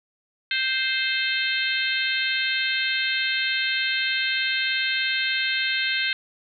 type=harmonic tone; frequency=523.3 Hz; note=C5; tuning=in tune; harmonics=3 / 4 / 5 / 6 / 7 / 8; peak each=-27 / -28 / -29 / -30 / -30 / -31 dBFS; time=0.51-6.13 s; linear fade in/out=2 ms; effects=none